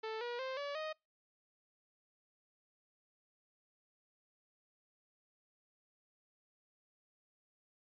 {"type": "tone with pitch steps", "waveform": "sawtooth", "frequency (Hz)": [440.7, 480.6, 524.1, 571.5, 623.2], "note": ["A4", "B4", "C5", "D5", "D#5"], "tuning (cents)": [3, -47, 3, -47, 3], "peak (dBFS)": -35, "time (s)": [0.03, 0.93], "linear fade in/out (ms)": 10, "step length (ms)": 180, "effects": ["noise-tail reverb RT60 0.2 s tail -26 dB re dry", "resampled to 11025 Hz"]}